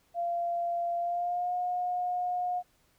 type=tone with pitch glide; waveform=sine; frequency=690 to 718.9 Hz; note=F5 to F5; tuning=-21 to +50 cents; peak=-28 dBFS; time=0.14-2.63 s; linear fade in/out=50 ms; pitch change=+71 cents; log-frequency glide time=0.98-1.54 s; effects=pink hiss -68 dBFS RMS until 2.98 s